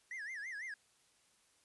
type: tone with vibrato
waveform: triangle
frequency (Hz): 1864.7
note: A#6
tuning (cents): 0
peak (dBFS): -40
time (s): 0.11-0.74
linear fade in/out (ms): 2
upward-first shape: sine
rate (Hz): 6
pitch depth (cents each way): 220
effects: white hiss -71 dBFS RMS until 1.64 s + resampled to 24000 Hz